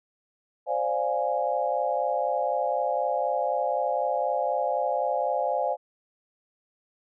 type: chord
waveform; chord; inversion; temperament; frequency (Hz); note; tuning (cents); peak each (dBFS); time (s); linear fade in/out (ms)
sine; D half-diminished seventh; third; equal; 523.3 / 587.3 / 698.5 / 830.6; C5 / D5 / F5 / Ab5; 0 / 0 / 0 / 0; -29; 0.66-5.77; 50
effects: none